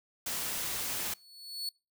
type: noise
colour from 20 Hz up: white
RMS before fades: -35 dBFS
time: 0.26-1.14 s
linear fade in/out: 5 ms
type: tone with exponential growth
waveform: 40% pulse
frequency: 4420 Hz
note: C#8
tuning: 6 cents flat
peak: -31 dBFS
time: 0.95-1.69 s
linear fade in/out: 2 ms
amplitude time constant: 160 ms
effects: noise-tail reverb RT60 0.3 s tail -25 dB re dry